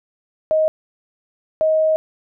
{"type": "tone pair in turn", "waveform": "sine", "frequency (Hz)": [627, 629.6], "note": ["D#5", "D#5"], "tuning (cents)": [13, 20], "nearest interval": "unison", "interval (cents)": 7, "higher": "second", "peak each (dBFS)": -13, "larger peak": "neither", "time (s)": [[0.51, 0.68], [1.61, 1.96]], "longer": "second", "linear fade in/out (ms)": 0, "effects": []}